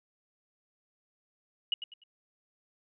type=tone with echo; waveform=sine; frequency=2907 Hz; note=F#7; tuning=31 cents flat; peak=-25 dBFS; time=1.72-1.74 s; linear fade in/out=2 ms; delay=99 ms; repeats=3; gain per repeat=-10 dB; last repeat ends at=2.037 s; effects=none